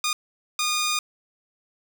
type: tone bursts at uneven times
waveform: 10% pulse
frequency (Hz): 1223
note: D#6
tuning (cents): -30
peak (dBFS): -14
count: 2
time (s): 0.04-0.13 / 0.59-0.99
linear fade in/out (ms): 2
effects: none